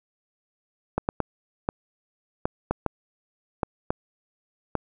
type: clicks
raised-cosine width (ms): 1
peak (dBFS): -9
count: 10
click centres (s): 0.98 / 1.089 / 1.203 / 1.689 / 2.455 / 2.71 / 2.863 / 3.632 / 3.905 / 4.753
effects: none